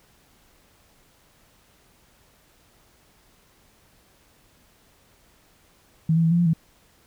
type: tone with pitch steps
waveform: sine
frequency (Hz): 160.8 / 165.5 / 163.3 / 171.6 / 173.6 / 162.2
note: E3 / E3 / E3 / F3 / F3 / E3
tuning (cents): -43 / +7 / -16 / -30 / -10 / -28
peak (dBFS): -16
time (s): 6.09-6.534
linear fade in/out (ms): 5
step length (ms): 74
effects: pink hiss -59 dBFS RMS until 7.06 s